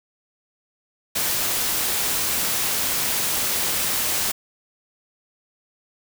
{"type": "noise", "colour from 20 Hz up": "white", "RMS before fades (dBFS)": -23, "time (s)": [1.15, 4.32], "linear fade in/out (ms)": 10, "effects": []}